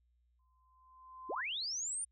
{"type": "tone with exponential growth", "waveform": "sine", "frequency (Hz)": 1034, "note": "C6", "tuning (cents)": -21, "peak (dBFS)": -40, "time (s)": [0.39, 1.41], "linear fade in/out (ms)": 5, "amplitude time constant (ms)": 220}
{"type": "linear sweep", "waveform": "sine", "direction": "up", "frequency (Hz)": [243.8, 9397], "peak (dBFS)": -36, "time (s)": [1.29, 2.05], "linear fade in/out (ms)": 10}
{"effects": ["added 60 Hz sine -70 dBFS peak until 2.11 s"]}